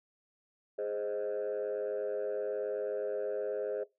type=chord; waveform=sine; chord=Ab major; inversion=none; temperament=equal; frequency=415.3 / 523.3 / 622.3 Hz; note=Ab4 / C5 / Eb5; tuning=0 / 0 / 0 cents; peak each=-34 / -35 / -37 dBFS; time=0.78-3.84 s; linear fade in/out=10 ms; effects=noise-tail reverb RT60 0.2 s tail -19 dB re dry + tanh soft clip ceiling -28 dBFS